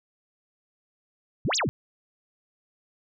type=exponential two-way sweep; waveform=sine; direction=up then down; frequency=92.5 to 7780 to 92.5 Hz; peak=-23 dBFS; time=1.45-1.69 s; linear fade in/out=0 ms; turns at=1.56 s; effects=none